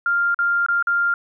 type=tone with dropouts; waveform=sine; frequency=1396.9 Hz; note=F6; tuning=in tune; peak=-16 dBFS; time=0.06-1.14 s; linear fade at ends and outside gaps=2 ms; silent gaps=0.345-0.389 / 0.663-0.685 / 0.826-0.871 s; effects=none